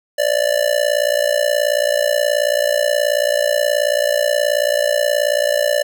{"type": "tone with amplitude modulation", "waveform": "square", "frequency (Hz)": 587, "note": "D5", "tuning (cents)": -1, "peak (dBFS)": -11, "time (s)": [0.18, 5.83], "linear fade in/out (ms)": 10, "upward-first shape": "sine", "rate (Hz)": 58.6, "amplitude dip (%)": 90, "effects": []}